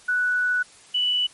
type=tone pair in turn; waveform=sine; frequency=1480 / 2965 Hz; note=F#6 / F#7; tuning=0 / +3 cents; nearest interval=octave; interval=1203 cents; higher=second; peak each=-19 dBFS; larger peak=neither; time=0.08-0.63 / 0.94-1.27 s; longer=first; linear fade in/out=10 ms; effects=white hiss -50 dBFS RMS until 1.33 s + MP3 48 kbps